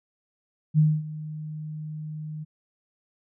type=tone with ADSR envelope; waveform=sine; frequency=153.9 Hz; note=D#3; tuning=19 cents flat; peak=-14 dBFS; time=0.74-2.45 s; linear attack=44 ms; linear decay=240 ms; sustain=-18 dB; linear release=23 ms; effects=none